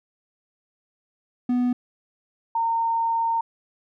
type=tone pair in turn; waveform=triangle / sine; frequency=246.9 / 916.2 Hz; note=B3 / A#5; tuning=0 / -30 cents; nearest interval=octave + major seventh; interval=2270 cents; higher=second; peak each=-17 / -20 dBFS; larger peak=first; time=1.49-1.73 / 2.55-3.41 s; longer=second; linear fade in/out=5 ms; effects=none